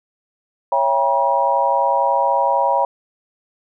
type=chord; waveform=sine; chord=C# diminished seventh; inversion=none; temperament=just; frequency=554.4 / 665.2 / 798.3 / 957.9 Hz; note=C#5 / E5 / G5 / Bb5; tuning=0 / +16 / +31 / +47 cents; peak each=-20 / -23 / -20 / -17 dBFS; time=0.72-2.85 s; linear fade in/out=2 ms; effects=none